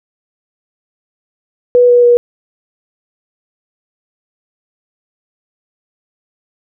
sine tone with pitch steps, 490 / 485.5 / 481 Hz, B4 / B4 / B4, -14 / -30 / -46 cents, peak -4 dBFS, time 1.75-2.17 s, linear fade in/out 0 ms, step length 140 ms, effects none

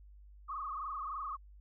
sine tone with frequency modulation, 1174.7 Hz, D6, in tune, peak -37 dBFS, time 0.48-1.37 s, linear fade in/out 20 ms, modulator 23.3 Hz, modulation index 4, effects added 50 Hz sine -53 dBFS peak until 1.6 s

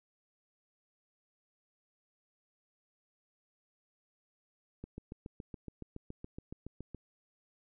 click train, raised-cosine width 3 ms, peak -30 dBFS, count 16, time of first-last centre 4.84-6.947 s, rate 7.12 Hz, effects none

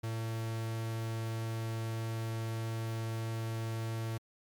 45% pulse tone, 112.7 Hz, A2, 42 cents sharp, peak -34 dBFS, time 0.03-4.18 s, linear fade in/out 10 ms, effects MP3 96 kbps

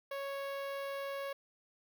sawtooth tone with notch filter, 554 Hz, C#5, 1 cent flat, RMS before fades -40 dBFS, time 0.11-1.33 s, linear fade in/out 5 ms, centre 7500 Hz, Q 0.56, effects none

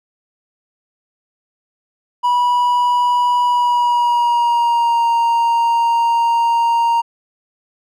triangle tone with pitch glide, 976 to 931.4 Hz, B5 to A#5, -21 to -2 cents, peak -10 dBFS, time 2.23-7.02 s, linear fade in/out 20 ms, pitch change -81 cents, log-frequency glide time 3.45-5.07 s, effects none

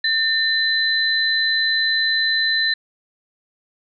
sine tone pair together, 1800 / 4030 Hz, A6 / B7, +39 / +34 cents, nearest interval octave + major second, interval 1395 cents, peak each -19 / -19 dBFS, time 0.04-2.74 s, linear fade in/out 5 ms, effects none

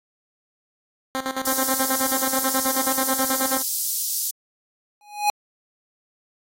10% pulse tone with tremolo, 263.8 Hz, C4, 14 cents sharp, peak -15 dBFS, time 1.15-3.62 s, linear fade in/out 0 ms, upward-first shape square, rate 9.3 Hz, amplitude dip 75%
white high-pass noise, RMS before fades -25 dBFS, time 1.45-4.31 s, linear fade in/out 5 ms, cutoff 4900 Hz, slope 24 dB/octave
square tone with exponential growth, 830.6 Hz, G#5, in tune, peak -15 dBFS, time 5.01-5.3 s, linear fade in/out 1 ms, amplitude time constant 62 ms
effects AAC 48 kbps

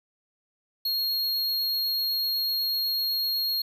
square tone, 4277 Hz, C8, 37 cents sharp, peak -25 dBFS, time 0.85-3.62 s, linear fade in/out 5 ms, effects none

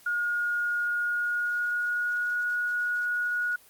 sine tone with pitch glide, 1432 to 1452.8 Hz, F6 to F#6, +43 to -32 cents, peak -25 dBFS, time 0.06-3.56 s, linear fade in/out 5 ms, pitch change +25 cents, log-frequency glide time 0.9-2.42 s, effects white hiss -56 dBFS RMS until 3.69 s + Opus 48 kbps

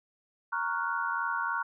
sine chord, Gb major seventh, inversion first, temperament equal, 932.3 / 1108.7 / 1396.9 / 1480 Hz, Bb5 / Db6 / F6 / Gb6, 0 / 0 / 0 / 0 cents, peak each -34 dBFS, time 0.52-1.63 s, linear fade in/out 10 ms, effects none

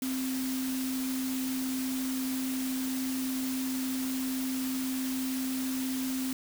sine tone in noise, 260.9 Hz, C4, 5 cents flat, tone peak -30 dBFS, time 0.02-6.33 s, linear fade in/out 2 ms, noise white, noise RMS -39 dBFS, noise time 0.02-6.33 s, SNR +6 dB, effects none

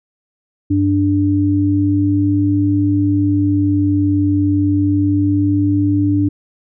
sine tone pair together, 98 / 293.7 Hz, G2 / D4, 0 / 0 cents, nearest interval octave + perfect fifth, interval 1900 cents, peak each -16 / -13 dBFS, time 0.7-6.29 s, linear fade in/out 10 ms, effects none

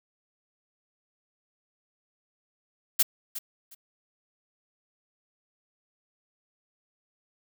blue noise with echo, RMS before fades -20 dBFS, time 2.99-3.03 s, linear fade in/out 10 ms, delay 360 ms, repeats 2, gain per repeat -14 dB, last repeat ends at 3.75 s, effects none

